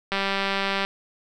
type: click train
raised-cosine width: 0.3 ms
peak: -9 dBFS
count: 144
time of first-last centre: 0.12-0.85 s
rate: 196 Hz
effects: none